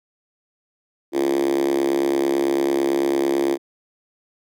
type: tone with high-pass filter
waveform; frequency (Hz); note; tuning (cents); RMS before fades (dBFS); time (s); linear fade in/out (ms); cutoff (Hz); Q
5% pulse; 69; C#2; -7; -20; 1.12-3.58; 50; 330; 7.9
effects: none